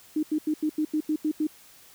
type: tone bursts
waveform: sine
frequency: 307 Hz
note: D#4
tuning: 23 cents flat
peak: -22 dBFS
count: 9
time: 0.16-1.47 s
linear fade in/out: 5 ms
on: 70 ms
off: 85 ms
effects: white hiss -53 dBFS RMS until 1.94 s